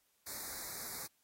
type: band-stop noise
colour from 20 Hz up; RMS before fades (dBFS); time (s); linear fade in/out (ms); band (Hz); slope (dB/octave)
white; -44; 0.26-1.07; 10; 2300 to 3800; 96
effects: white hiss -75 dBFS RMS until 1.23 s + AAC 48 kbps